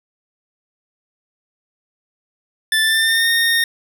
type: tone with pitch glide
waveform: 25% pulse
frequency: 1760 to 1842.2 Hz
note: A6 to A#6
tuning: 0 to -21 cents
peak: -10 dBFS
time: 2.72-3.64 s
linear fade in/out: 2 ms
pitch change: +79 cents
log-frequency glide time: 2.82-3.29 s
effects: none